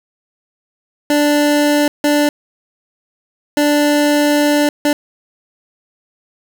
25% pulse tone bursts at uneven times, 293.7 Hz, D4, in tune, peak -7 dBFS, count 4, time 1.1-1.88 / 2.04-2.29 / 3.57-4.69 / 4.85-4.93 s, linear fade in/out 2 ms, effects 7-bit

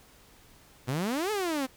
sawtooth exponential two-way sweep, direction up then down, 118 to 440 to 253.2 Hz, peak -24 dBFS, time 0.87-1.67 s, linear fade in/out 20 ms, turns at 1.31 s, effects pink hiss -57 dBFS RMS until 1.76 s

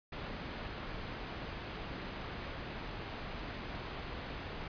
pink low-pass noise, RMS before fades -43 dBFS, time 0.12-4.68 s, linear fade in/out 5 ms, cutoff 3400 Hz, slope 12 dB/octave, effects resampled to 11025 Hz

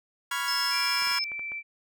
30% pulse chord, C# dominant seventh, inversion third, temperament equal, 987.8 / 1108.7 / 1396.9 / 1661.2 Hz, B5 / C#6 / E#6 / G#6, 0 / 0 / 0 / 0 cents, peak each -31 / -33 / -30 / -31 dBFS, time 0.31-1.19 s, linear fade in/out 5 ms
sine tone, 5220 Hz, E8, 18 cents flat, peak -27 dBFS, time 0.48-1.24 s, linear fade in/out 0 ms
sine tone with pitch glide, 2349 to 2333 Hz, D7 to D7, 0 to -12 cents, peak -32 dBFS, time 0.7-1.63 s, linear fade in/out 50 ms, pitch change -12 cents, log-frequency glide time 0.9-1.27 s
clicks, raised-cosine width 0.5 ms, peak -30 dBFS, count 6, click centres 1.022 / 1.072 / 1.114 / 1.318 / 1.394 / 1.519 s
effects none

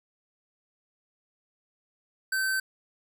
square tone, 1543 Hz, G6, 28 cents flat, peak -26 dBFS, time 2.32-2.6 s, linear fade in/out 5 ms, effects none

